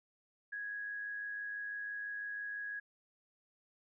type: tone with amplitude modulation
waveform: sine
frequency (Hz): 1661.2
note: G#6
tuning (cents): 0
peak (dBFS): -37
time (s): 0.52-2.8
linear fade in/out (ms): 10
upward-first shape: sine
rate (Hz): 106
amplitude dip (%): 40
effects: none